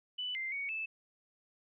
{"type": "tone with pitch steps", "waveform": "sine", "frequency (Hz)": [2984, 2088, 2235, 2627], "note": ["F#7", "C7", "C#7", "E7"], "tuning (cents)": [14, -4, 14, -7], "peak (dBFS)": -35, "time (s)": [0.18, 0.86], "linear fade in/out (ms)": 10, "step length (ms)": 170, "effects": []}